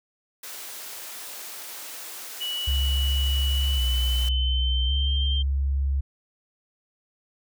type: high-pass noise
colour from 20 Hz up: white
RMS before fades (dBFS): -38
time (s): 0.43-4.29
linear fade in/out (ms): 5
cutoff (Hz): 360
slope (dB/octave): 12
type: tone with pitch glide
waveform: sine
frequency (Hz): 2944 to 3155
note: F#7 to G7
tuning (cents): -9 to +10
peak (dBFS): -27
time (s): 2.4-5.43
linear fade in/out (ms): 20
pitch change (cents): +119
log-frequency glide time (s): 3.52-5.16
type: tone with vibrato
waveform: sine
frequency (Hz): 65.41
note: C2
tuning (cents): 0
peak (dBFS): -21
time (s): 2.67-6.01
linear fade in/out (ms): 10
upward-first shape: square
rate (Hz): 0.45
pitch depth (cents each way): 82
effects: none